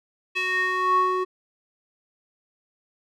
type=tone with band-pass filter sweep; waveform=square; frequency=370 Hz; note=F#4; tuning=in tune; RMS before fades=-23 dBFS; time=0.35-1.25 s; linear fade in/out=20 ms; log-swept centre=2600 to 740 Hz; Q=4.3; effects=none